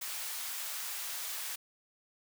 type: high-pass noise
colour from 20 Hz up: white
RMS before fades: -39 dBFS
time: 0.01-1.56 s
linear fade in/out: 10 ms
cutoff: 840 Hz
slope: 12 dB/octave
effects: none